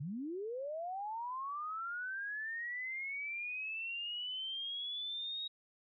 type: linear sweep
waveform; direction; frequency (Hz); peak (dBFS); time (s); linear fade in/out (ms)
sine; up; 127.7 to 3793; -38; 0-5.48; 10
effects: none